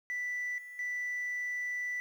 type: tone with level steps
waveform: sine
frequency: 1975.5 Hz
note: B6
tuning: in tune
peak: -31 / -44 / -31 dBFS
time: 0.1-2 s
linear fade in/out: 0 ms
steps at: 0.58 / 0.79 s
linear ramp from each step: 2 ms
effects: tanh soft clip ceiling -31 dBFS + 10-bit